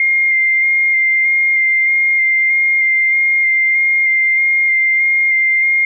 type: tone with vibrato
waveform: sine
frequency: 2112 Hz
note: C7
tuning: 16 cents sharp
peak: -10 dBFS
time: 0-5.85 s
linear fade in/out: 2 ms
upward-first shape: square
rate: 1.6 Hz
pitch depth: 12 cents each way
effects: none